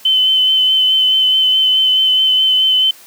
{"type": "tone with vibrato", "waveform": "sine", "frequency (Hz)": 3053, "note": "G7", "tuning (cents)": -46, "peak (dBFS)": -9, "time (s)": [0.05, 2.91], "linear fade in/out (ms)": 5, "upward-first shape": "sine", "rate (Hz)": 4.7, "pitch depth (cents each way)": 16, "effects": ["white hiss -41 dBFS RMS until 3.06 s", "high-pass 200 Hz 12 dB/octave"]}